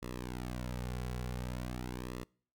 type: tone with flanger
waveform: sawtooth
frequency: 61.74 Hz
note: B1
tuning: in tune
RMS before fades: -40 dBFS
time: 0.02-2.24 s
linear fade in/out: 10 ms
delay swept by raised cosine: 1.3 to 3.3 ms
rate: 0.46 Hz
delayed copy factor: -0.9
effects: noise-tail reverb RT60 0.5 s tail -26 dB re dry